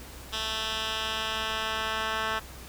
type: tone with band-pass filter sweep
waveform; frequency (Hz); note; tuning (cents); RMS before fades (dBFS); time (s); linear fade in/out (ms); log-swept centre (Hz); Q
10% pulse; 220; A3; 0; -31; 0.32-2.4; 20; 3600 to 1900; 1.5
effects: added 63 Hz sine -46 dBFS peak until 2.68 s + pink hiss -46 dBFS RMS until 2.68 s